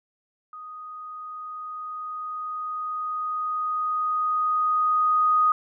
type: tone with level ramp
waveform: sine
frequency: 1244.5 Hz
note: D#6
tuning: in tune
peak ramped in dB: -37 to -16 dBFS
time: 0.53-5.52 s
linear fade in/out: 2 ms
effects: none